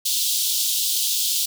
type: high-pass noise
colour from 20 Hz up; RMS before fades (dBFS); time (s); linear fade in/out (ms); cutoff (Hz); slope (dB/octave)
pink; -22; 0.05-1.46; 10; 3200; 48
effects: none